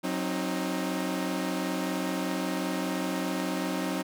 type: chord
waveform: sawtooth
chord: C diminished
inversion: second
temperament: equal with one note detuned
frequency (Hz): 185 / 266 / 311.1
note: Gb3 / C4 / Eb4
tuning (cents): 0 / +29 / 0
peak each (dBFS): -29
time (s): 0.03-4.03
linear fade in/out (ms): 20
effects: none